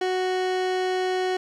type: tone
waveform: 30% pulse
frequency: 370 Hz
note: F#4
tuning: in tune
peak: -20 dBFS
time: 0.01-1.37 s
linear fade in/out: 5 ms
effects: low-pass 5000 Hz 12 dB/octave + 10-bit